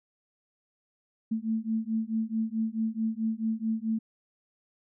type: beating tone pair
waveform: sine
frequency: 220 / 224.6 Hz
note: A3 / A3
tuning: 0 / +36 cents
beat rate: 4.6 Hz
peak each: -30 dBFS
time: 1.31-3.99 s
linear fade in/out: 10 ms
effects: none